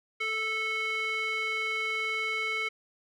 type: tone with band-pass filter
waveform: square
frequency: 439.5 Hz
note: A4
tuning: 2 cents flat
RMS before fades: -31 dBFS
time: 0.2-2.69 s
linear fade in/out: 10 ms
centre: 2200 Hz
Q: 3.3
effects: none